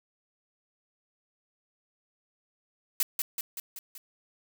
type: noise with echo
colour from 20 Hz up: blue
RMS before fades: -25 dBFS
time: 3-3.03 s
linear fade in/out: 2 ms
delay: 190 ms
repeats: 5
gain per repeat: -4 dB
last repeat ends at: 3.98 s
effects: none